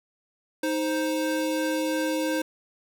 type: tone pair together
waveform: square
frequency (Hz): 313.4 / 523.3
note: D#4 / C5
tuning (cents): +13 / 0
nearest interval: major sixth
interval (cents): 887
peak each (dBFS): -27 / -29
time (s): 0.63-2.42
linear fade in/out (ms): 5
effects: none

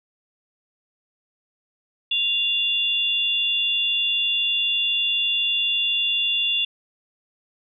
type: tone pair together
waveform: sine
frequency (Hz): 2794 / 3454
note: F7 / A7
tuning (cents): 0 / -33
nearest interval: major third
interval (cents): 367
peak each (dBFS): -22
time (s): 2.11-6.65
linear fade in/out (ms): 5
effects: none

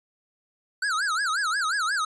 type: tone with vibrato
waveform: square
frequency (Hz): 1446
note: F#6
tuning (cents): -40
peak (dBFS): -24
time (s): 0.82-2.05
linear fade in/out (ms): 5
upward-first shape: sine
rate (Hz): 5.6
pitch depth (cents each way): 260
effects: resampled to 22050 Hz

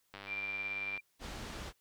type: click train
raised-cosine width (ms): 0.3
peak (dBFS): -30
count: 84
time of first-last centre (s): 0.14-0.976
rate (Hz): 99.3
type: tone with tremolo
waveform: sine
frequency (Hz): 2369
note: D7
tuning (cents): +14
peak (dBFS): -34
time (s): 0.26-1.01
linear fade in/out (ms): 50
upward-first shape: triangle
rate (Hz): 18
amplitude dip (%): 45
type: low-pass noise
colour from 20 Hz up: pink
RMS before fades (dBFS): -44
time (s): 1.19-1.73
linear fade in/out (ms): 50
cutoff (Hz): 6000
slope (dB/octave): 12
effects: white hiss -75 dBFS RMS until 1.8 s

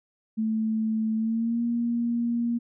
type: tone with pitch glide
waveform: sine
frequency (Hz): 220 to 235.8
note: A3 to A#3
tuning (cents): 0 to +20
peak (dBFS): -23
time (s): 0.37-2.59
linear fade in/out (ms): 20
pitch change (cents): +120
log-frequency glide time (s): 1.16-1.62
effects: none

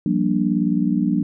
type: chord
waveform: sine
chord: G minor seventh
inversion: third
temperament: just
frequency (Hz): 176.4 / 196 / 235.2 / 294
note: F3 / G3 / Bb3 / D4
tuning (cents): +18 / 0 / +16 / +2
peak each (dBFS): -22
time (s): 0.06-1.23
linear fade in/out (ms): 2
effects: none

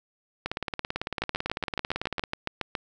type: two click trains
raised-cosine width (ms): 0.3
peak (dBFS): -13 / -12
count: 33 / 12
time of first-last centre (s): 0.46-2.238 / 1.22-2.752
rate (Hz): 18 / 7.18
effects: none

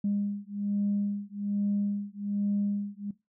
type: beating tone pair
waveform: sine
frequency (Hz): 202.6 / 203.8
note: G#3 / G#3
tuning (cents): -43 / -32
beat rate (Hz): 1.2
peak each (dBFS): -30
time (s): 0.04-3.11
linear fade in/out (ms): 5
effects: noise-tail reverb RT60 0.2 s tail -18 dB re dry + tanh soft clip ceiling -20 dBFS

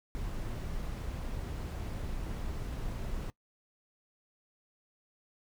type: noise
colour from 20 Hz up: brown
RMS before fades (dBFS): -37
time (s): 0.15-3.3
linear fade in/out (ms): 0
effects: noise-tail reverb RT60 0.1 s tail -21 dB re dry

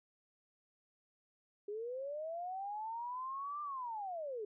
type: linear two-way sweep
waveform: sine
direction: up then down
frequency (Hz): 401.2 to 1194 to 401.2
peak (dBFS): -39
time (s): 1.68-4.45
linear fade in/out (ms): 5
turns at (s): 3.62
effects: none

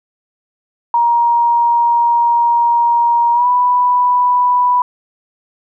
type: tone with pitch glide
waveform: sine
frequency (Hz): 943 to 986.5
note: A#5 to B5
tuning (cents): +20 to -2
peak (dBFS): -9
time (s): 0.94-4.82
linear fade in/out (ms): 2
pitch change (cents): +78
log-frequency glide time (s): 3.33-3.47
effects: none

